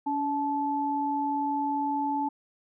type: tone pair together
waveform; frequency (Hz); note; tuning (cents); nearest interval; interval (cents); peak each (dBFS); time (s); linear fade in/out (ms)
sine; 283.8 / 868.8; C#4 / A5; +41 / -22; octave + perfect fifth; 1937; -30 / -27; 0.06-2.29; 10
effects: none

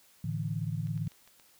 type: chord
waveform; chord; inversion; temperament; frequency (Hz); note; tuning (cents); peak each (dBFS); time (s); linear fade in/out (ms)
sine; A suspended fourth; none; equal with one note detuned; 109.68 / 146.83 / 164.81; A2 / D3 / E3; -5 / 0 / 0; -35; 0.24-1.08; 5
type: clicks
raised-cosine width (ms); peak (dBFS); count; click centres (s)
0.2; -39; 6; 0.871 / 0.977 / 1.071 / 1.119 / 1.276 / 1.398
effects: white hiss -62 dBFS RMS until 1.59 s

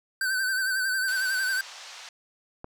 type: tone with vibrato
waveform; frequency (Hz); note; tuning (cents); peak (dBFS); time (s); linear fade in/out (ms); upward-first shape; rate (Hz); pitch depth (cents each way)
square; 1535; G6; -37; -25; 0.21-1.61; 2; sine; 11; 52
type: band-pass noise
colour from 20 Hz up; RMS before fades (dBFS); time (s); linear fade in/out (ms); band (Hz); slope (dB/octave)
white; -44; 1.08-2.09; 2; 660 to 6100; 24
type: click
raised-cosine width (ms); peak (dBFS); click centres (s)
1; -24; 2.644
effects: none

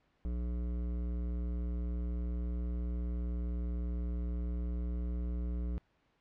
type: tone with hard clipping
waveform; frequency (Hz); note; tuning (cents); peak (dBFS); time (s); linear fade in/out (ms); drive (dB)
triangle; 59.8; A#1; +45; -35; 0.25-5.78; 0; 17
effects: pink hiss -73 dBFS RMS until 6.2 s + low-pass 3000 Hz 12 dB/octave

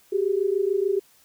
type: tone pair together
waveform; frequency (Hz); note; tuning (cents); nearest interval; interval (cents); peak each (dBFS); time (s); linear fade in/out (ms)
sine; 380 / 406.8; F#4 / G#4; +46 / -36; minor second; 118; -23; 0.12-1; 10
effects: white hiss -58 dBFS RMS until 1.24 s

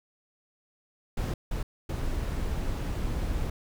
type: noise bursts at uneven times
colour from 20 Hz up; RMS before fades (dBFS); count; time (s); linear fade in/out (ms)
brown; -30; 3; 1.17-1.34 / 1.51-1.63 / 1.89-3.5; 5
effects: none

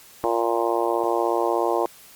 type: harmonic tone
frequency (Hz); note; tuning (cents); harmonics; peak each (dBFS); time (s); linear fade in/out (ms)
116.54; A#2; 0; 3 / 4 / 5 / 6 / 7 / 8 / 9; -25 / -26 / -27 / -28 / -28 / -29 / -30; 0.24-1.86; 0
effects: white hiss -48 dBFS RMS until 2.15 s + Opus 48 kbps

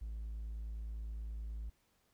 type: tone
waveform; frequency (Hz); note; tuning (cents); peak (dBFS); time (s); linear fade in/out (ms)
triangle; 54.8; A1; -6; -37; 0.01-1.7; 10
effects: tanh soft clip ceiling -34 dBFS + pink hiss -75 dBFS RMS until 2.13 s

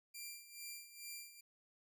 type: tone with tremolo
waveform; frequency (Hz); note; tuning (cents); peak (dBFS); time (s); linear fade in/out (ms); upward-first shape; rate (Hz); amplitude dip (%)
10% pulse; 2374; D7; +18; -37; 0.14-1.41; 10; sine; 2.3; 75
effects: none

